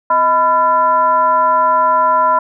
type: tone with frequency modulation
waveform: sine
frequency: 1000 Hz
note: B5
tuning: 21 cents sharp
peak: -9 dBFS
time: 0.1-2.39 s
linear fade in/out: 5 ms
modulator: 370 Hz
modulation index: 0.75
effects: none